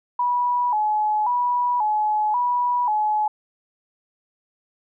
sine tone with vibrato, 911 Hz, A#5, 40 cents flat, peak -18 dBFS, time 0.19-3.28 s, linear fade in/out 5 ms, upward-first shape square, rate 0.93 Hz, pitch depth 120 cents each way, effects none

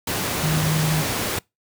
sine tone in noise, 155.56 Hz, D#3, in tune, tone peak -19 dBFS, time 0.43-1.02 s, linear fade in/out 5 ms, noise pink, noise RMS -24 dBFS, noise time 0.07-1.39 s, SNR +2 dB, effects noise-tail reverb RT60 0.2 s tail -25 dB re dry + high-pass 80 Hz 12 dB/octave

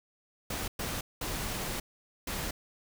pink noise bursts at uneven times, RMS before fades -35 dBFS, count 4, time 0.5-0.68 / 0.79-1.01 / 1.21-1.8 / 2.27-2.51 s, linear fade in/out 5 ms, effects none

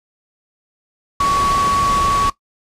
sine tone in noise, 1124 Hz, C#6, 24 cents sharp, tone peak -13 dBFS, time 1.2-2.3 s, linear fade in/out 5 ms, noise pink, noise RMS -23 dBFS, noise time 1.2-2.3 s, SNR +7 dB, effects noise-tail reverb RT60 0.1 s tail -17 dB re dry + low-pass 8000 Hz 12 dB/octave

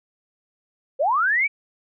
sine linear sweep, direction up, 493.9 to 2349 Hz, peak -17 dBFS, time 0.99-1.48 s, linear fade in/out 20 ms, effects none

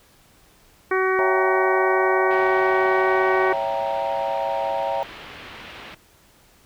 harmonic tone, 376.7 Hz, F#4, 31 cents sharp, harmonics 1 / 2 / 3 / 4 / 5 / 6, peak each -20 / -29 / -25 / -27 / -27 / -32 dBFS, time 0.91-3.53 s, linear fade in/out 5 ms
sine chord, C# diminished seventh, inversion none, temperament equal, 554.4 / 659.3 / 784 / 932.3 Hz, C#5 / E5 / G5 / Bb5, 0 / 0 / 0 / 0 cents, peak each -27 dBFS, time 1.19-5.03 s, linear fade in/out 0 ms
white low-pass noise, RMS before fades -40 dBFS, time 2.3-5.95 s, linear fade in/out 10 ms, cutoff 3200 Hz, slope 24 dB/octave
effects pink hiss -55 dBFS RMS until 6.65 s

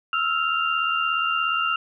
sine tone cluster, 1303 / 1380 / 2785 Hz, E6 / F6 / F7, -20 / -21 / -5 cents, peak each -25 dBFS, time 0.13-1.76 s, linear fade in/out 2 ms, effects none

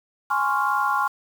sine chord, Db major seventh, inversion second, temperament equal, 830.6 / 1046.5 / 1108.7 / 1396.9 Hz, Ab5 / C6 / Db6 / F6, 0 / 0 / 0 / 0 cents, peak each -25 dBFS, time 0.3-1.08 s, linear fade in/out 10 ms, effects 7-bit

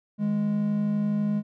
triangle tone pair together, 155.56 / 207.6 Hz, D#3 / G#3, 0 / 0 cents, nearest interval perfect fourth, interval 500 cents, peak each -30 / -21 dBFS, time 0.18-1.43 s, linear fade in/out 50 ms, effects none

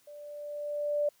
sine tone with level ramp, 587.3 Hz, D5, in tune, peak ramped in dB -45 to -24 dBFS, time 0.07-1.09 s, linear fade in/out 5 ms, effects white hiss -66 dBFS RMS until 1.2 s + high-pass 60 Hz 12 dB/octave

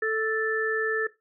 harmonic tone, 440 Hz, A4, in tune, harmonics 1 / 3 / 4, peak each -26 / -34 / -27 dBFS, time 0.02-1.07 s, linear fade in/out 5 ms, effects noise-tail reverb RT60 0.2 s tail -17 dB re dry

